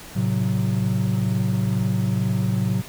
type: chord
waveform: triangle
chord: F# diminished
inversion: first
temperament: just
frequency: 111 / 133.2 / 185 Hz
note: A2 / C3 / F#3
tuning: +16 / +31 / 0 cents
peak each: -21 / -23 / -21 dBFS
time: 0.15-2.82 s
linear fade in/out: 20 ms
effects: pink hiss -40 dBFS RMS until 2.88 s